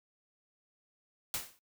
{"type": "noise with exponential decay", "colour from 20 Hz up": "white", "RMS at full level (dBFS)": -32, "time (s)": [1.34, 1.59], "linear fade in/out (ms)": 1, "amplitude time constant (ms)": 53, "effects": ["noise-tail reverb RT60 0.1 s tail -23 dB re dry"]}